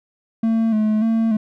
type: tone with vibrato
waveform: triangle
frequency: 220.1 Hz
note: A3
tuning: 1 cent sharp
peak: -13 dBFS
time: 0.43-1.37 s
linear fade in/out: 5 ms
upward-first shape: square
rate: 1.7 Hz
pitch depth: 41 cents each way
effects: none